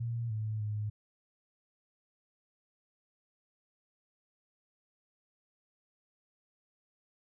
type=tone with pitch steps; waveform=sine; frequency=116.9 / 108.5 / 105.7 Hz; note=A#2 / A2 / G#2; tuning=+5 / -24 / +31 cents; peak=-32 dBFS; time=0-0.9 s; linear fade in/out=10 ms; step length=300 ms; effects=none